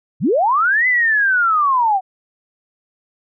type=linear two-way sweep; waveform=sine; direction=up then down; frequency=100.1 to 2042 to 735 Hz; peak=-12 dBFS; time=0.2-2.01 s; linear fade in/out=50 ms; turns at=0.87 s; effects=none